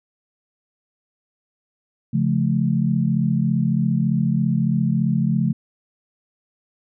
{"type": "chord", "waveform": "sine", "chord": "Db augmented", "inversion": "none", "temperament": "just", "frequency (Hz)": [138.59, 173.24, 216.5], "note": ["Db3", "F3", "A3"], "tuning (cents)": [0, -14, -28], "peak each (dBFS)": -21, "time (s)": [2.13, 5.53], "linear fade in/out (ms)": 10, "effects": []}